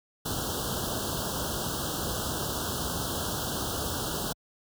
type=band-stop noise; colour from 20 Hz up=pink; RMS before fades=-31 dBFS; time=0.25-4.33 s; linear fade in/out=10 ms; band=1600 to 2900 Hz; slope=96 dB/octave; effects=high-pass 60 Hz 12 dB/octave